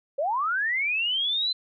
sine linear sweep, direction up, 523.3 to 4093 Hz, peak -23 dBFS, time 0.18-1.53 s, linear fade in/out 10 ms, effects none

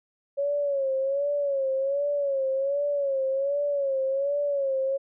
sine tone with vibrato, 554.4 Hz, C#5, in tune, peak -23 dBFS, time 0.37-4.98 s, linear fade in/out 20 ms, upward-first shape sine, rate 1.3 Hz, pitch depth 75 cents each way, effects none

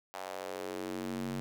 square tone with high-pass filter sweep, 46.63 Hz, F#1, 14 cents sharp, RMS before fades -39 dBFS, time 0.14-1.4 s, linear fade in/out 0 ms, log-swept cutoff 750 to 180 Hz, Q 2.4, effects none

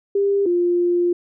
sine tone pair in turn, 399.3 / 350.4 Hz, G4 / F4, +32 / +6 cents, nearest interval major second, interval 226 cents, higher first, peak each -15 / -15 dBFS, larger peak neither, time 0.15-0.46 / 0.46-1.13 s, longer second, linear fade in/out 5 ms, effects none

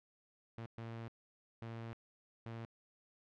sawtooth tone bursts at uneven times, 114.6 Hz, A#2, 29 cents flat, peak -40 dBFS, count 4, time 0.58-0.66 / 0.78-1.08 / 1.62-1.93 / 2.46-2.65 s, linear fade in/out 0 ms, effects low-pass 3000 Hz 12 dB/octave

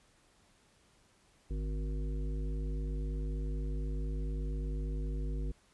harmonic tone with a mistuned harmonic, 52 Hz, G#1, 3 cents sharp, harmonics 1 / 3 / 5 / 7 / 9, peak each -33 / -43 / -47 / -50 / -52 dBFS, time 1.5-5.52 s, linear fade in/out 10 ms, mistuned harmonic 3, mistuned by -52 cents, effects pink hiss -67 dBFS RMS until 5.73 s + resampled to 24000 Hz

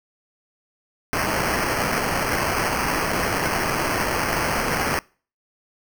blue noise with sample-and-hold, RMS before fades -23 dBFS, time 1.13-4.99 s, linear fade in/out 0 ms, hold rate 3675 Hz, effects noise-tail reverb RT60 0.4 s tail -25 dB re dry

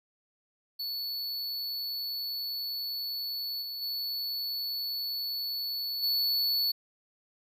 square tone with level steps, 4435 Hz, C#8, in tune, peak -33 / -36 / -32 / -26 dBFS, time 0.79-6.72 s, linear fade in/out 10 ms, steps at 3.61 / 3.81 / 6.02 s, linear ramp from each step 20 ms, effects none

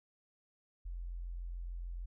sine tone, 43.42 Hz, F1, 9 cents flat, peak -39 dBFS, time 0.85-2.06 s, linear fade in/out 10 ms, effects none

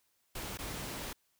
pink noise with dropouts, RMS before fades -41 dBFS, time 0.35-1.13 s, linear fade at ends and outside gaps 5 ms, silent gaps 0.574-0.587 s, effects white hiss -75 dBFS RMS until 1.39 s

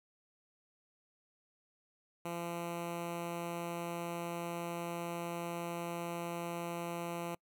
10% pulse tone with notch filter, 171 Hz, F3, 36 cents flat, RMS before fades -40 dBFS, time 2.25-7.35 s, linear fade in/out 5 ms, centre 4800 Hz, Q 1.4, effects noise-tail reverb RT60 0.1 s tail -26 dB re dry

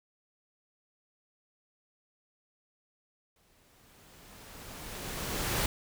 pink noise with exponential growth, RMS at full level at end -29 dBFS, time 3.36-5.66 s, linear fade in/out 2 ms, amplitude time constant 500 ms, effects none

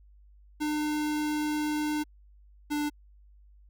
square tone pair in turn, 301.4 / 295.7 Hz, D4 / D4, +45 / +12 cents, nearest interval unison, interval 33 cents, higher first, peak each -28 / -28 dBFS, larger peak neither, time 0.6-2.04 / 2.7-2.9 s, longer first, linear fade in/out 20 ms, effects added 50 Hz sine -53 dBFS peak until 3.69 s

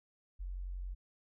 sine tone, 45.54 Hz, F#1, 27 cents flat, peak -38 dBFS, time 0.39-0.95 s, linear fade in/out 20 ms, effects none

